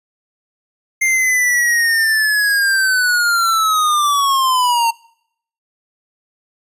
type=linear sweep; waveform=square; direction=down; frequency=2111 to 909 Hz; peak=-13 dBFS; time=1.01-4.91 s; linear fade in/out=10 ms; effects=noise-tail reverb RT60 0.7 s tail -24 dB re dry + resampled to 32000 Hz